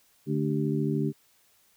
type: harmonic tone with a mistuned harmonic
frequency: 73.6 Hz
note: D2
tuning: 4 cents sharp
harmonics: 2 / 3 / 4 / 5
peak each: -28 / -30 / -31 / -32 dBFS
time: 0.26-1.13 s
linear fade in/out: 50 ms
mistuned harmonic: 5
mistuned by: +100 cents
effects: white hiss -64 dBFS RMS until 1.76 s